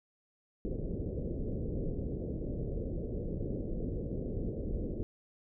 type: low-pass noise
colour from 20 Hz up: pink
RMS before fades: -36 dBFS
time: 0.65-5.03 s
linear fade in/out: 0 ms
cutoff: 530 Hz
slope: 48 dB/octave
effects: none